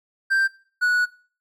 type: tone pair in turn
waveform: triangle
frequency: 1573 / 1468.9 Hz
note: G6 / F#6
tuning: +6 / -13 cents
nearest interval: minor second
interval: 119 cents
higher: first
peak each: -15 dBFS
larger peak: neither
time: 0.3-0.48 / 0.81-1.06 s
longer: second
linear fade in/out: 20 ms
effects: noise-tail reverb RT60 0.4 s tail -19 dB re dry